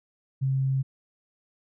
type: tone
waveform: sine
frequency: 133.9 Hz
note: C3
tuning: 40 cents sharp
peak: -22 dBFS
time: 0.41-0.83 s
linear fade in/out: 20 ms
effects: none